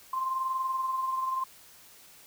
sine tone pair together, 1047 / 1067.8 Hz, C6 / C6, +1 / +35 cents, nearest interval unison, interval 34 cents, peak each -28 / -39 dBFS, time 0.13-1.44 s, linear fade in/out 5 ms, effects white hiss -54 dBFS RMS until 2.26 s

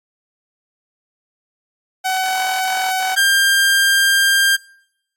sawtooth tone pair in turn, 753 / 1595.6 Hz, F#5 / G6, +30 / +30 cents, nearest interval octave + minor second, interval 1300 cents, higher second, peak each -13 / -8 dBFS, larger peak second, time 2.04-3.16 / 3.16-4.57 s, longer second, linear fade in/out 20 ms, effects noise-tail reverb RT60 0.8 s tail -25 dB re dry + AAC 64 kbps

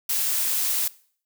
blue noise, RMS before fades -24 dBFS, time 0.09-0.88 s, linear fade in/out 5 ms, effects noise-tail reverb RT60 0.5 s tail -20 dB re dry

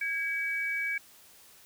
sine tone pair together, 1641 / 2279 Hz, G#6 / C#7, -21 / +47 cents, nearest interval tritone, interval 568 cents, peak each -34 / -30 dBFS, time 0.01-0.98 s, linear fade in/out 5 ms, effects white hiss -56 dBFS RMS until 1.65 s

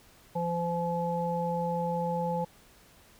harmonic tone, 171.2 Hz, F3, 34 cents flat, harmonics 1 / 3 / 5, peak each -32 / -32 / -32 dBFS, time 0.35-2.45 s, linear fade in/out 10 ms, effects pink hiss -58 dBFS RMS until 3.19 s

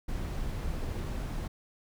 brown noise, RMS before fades -34 dBFS, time 0.08-1.48 s, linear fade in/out 10 ms, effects none

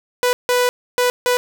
sawtooth tone bursts at uneven times, 493.9 Hz, B4, in tune, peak -10 dBFS, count 4, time 0.23-0.33 / 0.49-0.69 / 0.98-1.1 / 1.26-1.37 s, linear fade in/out 0 ms, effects none

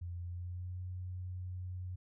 sine tone with pitch glide, 87.31 to 91.07 Hz, F2 to F#2, 0 to -27 cents, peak -39 dBFS, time 0.01-1.96 s, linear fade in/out 10 ms, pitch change +73 cents, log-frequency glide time 0.21-0.81 s, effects none

